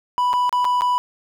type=tone with dropouts; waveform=triangle; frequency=987.8 Hz; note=B5; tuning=in tune; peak=-14 dBFS; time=0.18-0.98 s; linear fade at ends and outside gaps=0 ms; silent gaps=0.331-0.337 / 0.494-0.527 / 0.645-0.651 / 0.809-0.819 s; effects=none